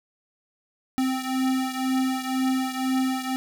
square beating tone pair, 260.2 / 262.2 Hz, C4 / C4, -9 / +4 cents, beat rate 2 Hz, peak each -25 / -29 dBFS, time 0.98-3.36 s, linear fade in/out 0 ms, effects none

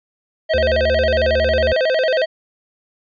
square tone with vibrato, 574 Hz, D5, 40 cents flat, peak -15 dBFS, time 0.49-2.26 s, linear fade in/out 20 ms, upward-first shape square, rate 11 Hz, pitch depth 180 cents each way
harmonic tone, 75 Hz, D2, 37 cents sharp, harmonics 1 / 3 / 5 / 7 / 9, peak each -21 / -31 / -35 / -38 / -40 dBFS, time 0.54-1.73 s, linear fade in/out 5 ms
effects resampled to 11025 Hz

